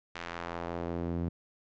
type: tone with band-pass filter sweep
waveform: sawtooth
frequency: 85.4 Hz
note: F2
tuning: 38 cents flat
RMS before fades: -36 dBFS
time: 0.15-1.29 s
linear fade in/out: 5 ms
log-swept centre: 2200 to 190 Hz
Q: 0.89
effects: resampled to 16000 Hz